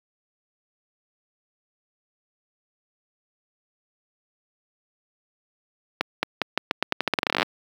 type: accelerating click train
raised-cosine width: 0.3 ms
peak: -4 dBFS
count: 22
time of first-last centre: 6.01-7.428 s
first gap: 220 ms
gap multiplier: 0.85
effects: high-pass 200 Hz 12 dB/octave + 7-bit